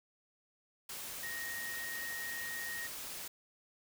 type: tone in noise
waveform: sine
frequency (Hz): 1868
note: A#6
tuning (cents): +3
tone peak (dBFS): -40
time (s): 1.23-2.87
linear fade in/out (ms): 5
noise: white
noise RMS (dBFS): -44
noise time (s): 0.89-3.28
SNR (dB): +1
effects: none